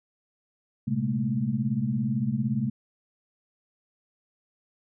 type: tone cluster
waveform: sine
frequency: 116.5 / 132.8 / 208.4 / 226 Hz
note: A#2 / C3 / G#3 / A3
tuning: -1 / +26 / +6 / +47 cents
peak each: -36 / -28 / -29 / -29 dBFS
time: 0.87-2.7 s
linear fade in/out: 10 ms
effects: none